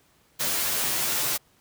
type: noise with comb filter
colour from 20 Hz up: white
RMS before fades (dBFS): -26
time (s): 0.39-1.38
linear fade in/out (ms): 20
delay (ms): 11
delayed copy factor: -0.8
effects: pink hiss -62 dBFS RMS until 1.6 s + high-pass 60 Hz 12 dB/octave